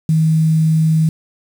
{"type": "tone with quantisation", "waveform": "sine", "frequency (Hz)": 158.8, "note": "D#3", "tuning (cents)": 36, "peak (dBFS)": -10, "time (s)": [0.09, 1.09], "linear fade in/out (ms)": 2, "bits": 6, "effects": []}